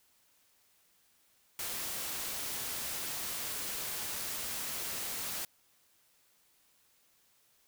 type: noise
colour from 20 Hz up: white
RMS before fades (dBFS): -38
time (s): 1.59-5.45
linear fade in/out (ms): 2
effects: white hiss -69 dBFS RMS until 7.67 s